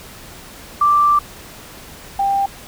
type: tone pair in turn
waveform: sine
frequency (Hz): 1174.7 / 791.8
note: D6 / G5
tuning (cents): 0 / +17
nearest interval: perfect fifth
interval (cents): 683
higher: first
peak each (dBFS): -10 / -14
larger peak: first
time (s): 0.81-1.19 / 2.19-2.46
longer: first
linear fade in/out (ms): 5
effects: pink hiss -38 dBFS RMS until 2.67 s